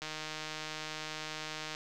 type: click train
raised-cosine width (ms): 0.2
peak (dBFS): -22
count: 269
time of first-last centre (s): 0.02-1.749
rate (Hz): 155
effects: none